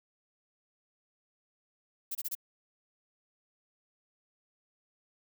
violet noise bursts, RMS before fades -35 dBFS, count 4, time 2.11-2.352 s, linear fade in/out 10 ms, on 41 ms, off 26 ms, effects none

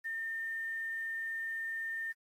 sine tone with quantisation, 1812 Hz, A#6, 50 cents flat, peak -35 dBFS, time 0.04-2.13 s, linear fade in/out 20 ms, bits 10, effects AAC 48 kbps

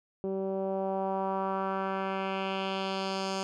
10% pulse tone with low-pass filter sweep, 192.3 Hz, G3, 33 cents flat, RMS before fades -32 dBFS, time 0.24-3.43 s, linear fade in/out 0 ms, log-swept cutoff 400 to 6200 Hz, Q 1.9, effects none

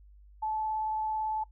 sine tone with vibrato, 868 Hz, A5, 24 cents flat, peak -29 dBFS, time 0.42-1.44 s, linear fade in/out 10 ms, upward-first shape triangle, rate 18 Hz, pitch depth 12 cents each way, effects noise-tail reverb RT60 0.1 s tail -19 dB re dry + added 50 Hz sine -52 dBFS peak until 1.51 s

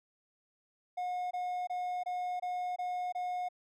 triangle tone bursts, 722 Hz, F#5, 43 cents flat, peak -31 dBFS, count 7, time 0.97-3.488 s, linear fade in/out 10 ms, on 340 ms, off 23 ms, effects none

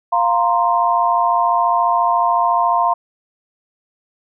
sine chord, F suspended fourth, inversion none, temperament equal, 698.5 / 932.3 / 1046.5 Hz, F5 / Bb5 / C6, 0 / 0 / 0 cents, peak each -17 dBFS, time 0.12-2.94 s, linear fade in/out 10 ms, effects none

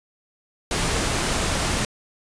pink noise, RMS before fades -23 dBFS, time 0.71-1.85 s, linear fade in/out 2 ms, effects resampled to 22050 Hz

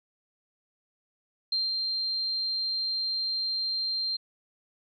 sine tone with ADSR envelope, 4169 Hz, C8, 7 cents flat, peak -24 dBFS, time 1.52-4.17 s, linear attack 4 ms, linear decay 180 ms, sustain -3 dB, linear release 12 ms, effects none

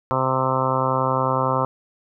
harmonic tone, 130.9 Hz, C3, 1 cent sharp, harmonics 1 / 2 / 3 / 4 / 5 / 6 / 7 / 8 / 9 / 10, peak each -26 / -30 / -31 / -25 / -30 / -31 / -26 / -25 / -28 / -28 dBFS, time 0.11-1.65 s, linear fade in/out 0 ms, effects none

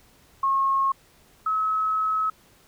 sine tone pair in turn, 1085 / 1286.6 Hz, C#6 / E6, -37 / -42 cents, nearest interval minor third, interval 295 cents, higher second, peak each -19 / -21 dBFS, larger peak first, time 0.43-0.92 / 1.46-2.3 s, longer second, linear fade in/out 5 ms, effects pink hiss -57 dBFS RMS until 2.67 s

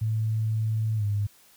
sine tone with pitch glide, 110 to 102.63 Hz, A2 to G#2, 0 to -20 cents, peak -23 dBFS, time 0.01-1.27 s, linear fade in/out 10 ms, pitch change -120 cents, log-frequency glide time 0.96-1.04 s, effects white hiss -57 dBFS RMS until 1.56 s

